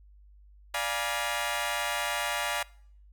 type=chord; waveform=15% pulse; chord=D diminished seventh; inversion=none; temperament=equal with one note detuned; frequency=587.3 / 698.5 / 830.6 / 962.4 Hz; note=D5 / F5 / Ab5 / Cb6; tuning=0 / 0 / 0 / -45 cents; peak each=-28 dBFS; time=0.74-2.63 s; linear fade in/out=5 ms; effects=noise-tail reverb RT60 0.6 s tail -23 dB re dry + added 50 Hz sine -52 dBFS peak until 3.12 s